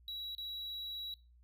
triangle tone with dropouts, 3892 Hz, B7, 26 cents flat, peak -38 dBFS, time 0.08-1.14 s, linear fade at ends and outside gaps 1 ms, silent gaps 0.35-0.381 s, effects noise-tail reverb RT60 0.3 s tail -21 dB re dry + added 60 Hz sine -60 dBFS peak until 1.43 s

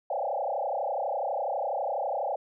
sine tone with frequency modulation, 680 Hz, F5, 46 cents flat, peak -27 dBFS, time 0.1-2.36 s, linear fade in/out 5 ms, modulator 32.1 Hz, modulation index 4.7, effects none

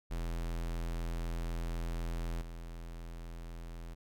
square tone with level steps, 42 Hz, E1, 33 cents sharp, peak -35 / -43 dBFS, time 0.1-3.95 s, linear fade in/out 20 ms, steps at 2.41 s, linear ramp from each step 10 ms, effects none

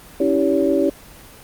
sine tone cluster, 278.6 / 325.2 / 390.7 / 567 Hz, C#4 / E4 / G4 / C#5, +9 / -23 / -6 / +39 cents, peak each -20 dBFS, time 0.2-0.9 s, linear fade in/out 5 ms, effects pink hiss -42 dBFS RMS until 1.43 s + Opus 24 kbps

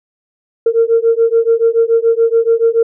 sine beating tone pair, 455.2 / 462.2 Hz, A#4 / A#4, -41 / -15 cents, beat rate 7 Hz, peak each -11 dBFS, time 0.66-2.83 s, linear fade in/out 5 ms, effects tanh soft clip ceiling -2 dBFS

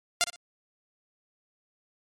5% pulse tone with echo, 698.5 Hz, F5, in tune, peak -10 dBFS, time 0.21-0.24 s, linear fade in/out 0 ms, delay 60 ms, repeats 2, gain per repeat -12 dB, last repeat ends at 0.36 s, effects MP3 64 kbps

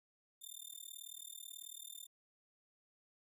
10% pulse tone with amplitude modulation, 3591 Hz, A7, 35 cents sharp, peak -37 dBFS, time 0.41-2.07 s, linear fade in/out 20 ms, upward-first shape sine, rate 38.3 Hz, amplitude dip 100%, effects none

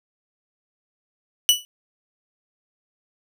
sawtooth tone with exponential decay, 2958 Hz, F#7, 1 cent flat, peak -6 dBFS, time 1.49-1.65 s, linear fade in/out 0 ms, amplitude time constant 34 ms, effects none

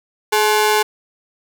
sawtooth ring-modulated tone, 640 Hz, D#5, 49 cents sharp, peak -6 dBFS, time 0.32-0.83 s, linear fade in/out 10 ms, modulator 217 Hz, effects none

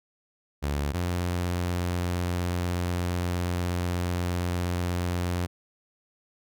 sawtooth tone pair in turn, 72 / 88.41 Hz, D2 / F2, -34 / +22 cents, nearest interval major third, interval 356 cents, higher second, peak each -22 dBFS, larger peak neither, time 0.62-0.93 / 0.93-5.47 s, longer second, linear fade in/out 20 ms, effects none

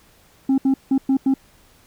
sine tone bursts at uneven times, 268.2 Hz, C4, 43 cents sharp, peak -11 dBFS, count 5, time 0.49-0.58 / 0.65-0.74 / 0.91-0.98 / 1.09-1.17 / 1.26-1.34 s, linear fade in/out 5 ms, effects tanh soft clip ceiling -13 dBFS + pink hiss -54 dBFS RMS until 1.86 s

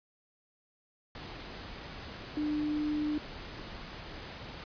sine tone in noise, 300.2 Hz, D4, 38 cents sharp, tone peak -29 dBFS, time 2.37-3.18 s, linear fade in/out 2 ms, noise pink, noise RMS -44 dBFS, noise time 1.15-4.64 s, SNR +12 dB, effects resampled to 11025 Hz

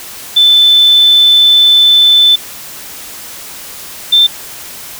sine tone pair in turn, 3520 / 3563 Hz, A7 / A7, 0 / +21 cents, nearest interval unison, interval 21 cents, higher second, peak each -3 dBFS, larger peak neither, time 0.36-2.36 / 4.12-4.27 s, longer first, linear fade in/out 10 ms, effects white hiss -28 dBFS RMS until 4.99 s

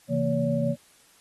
sine tone cluster, 133.3 / 163.9 / 230.8 / 567 Hz, C3 / E3 / A#3 / C#5, +33 / -10 / -17 / +39 cents, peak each -29 / -28 / -27 / -27 dBFS, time 0.08-0.76 s, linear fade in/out 50 ms, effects white hiss -58 dBFS RMS until 1.2 s + AAC 32 kbps

